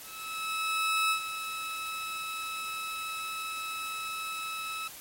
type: tone with ADSR envelope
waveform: 20% pulse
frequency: 1300 Hz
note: E6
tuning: 24 cents flat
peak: -19 dBFS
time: 0.01-4.88 s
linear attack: 1100 ms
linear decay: 86 ms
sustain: -10 dB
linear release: 6 ms
effects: white hiss -46 dBFS RMS until 5 s + MP3 64 kbps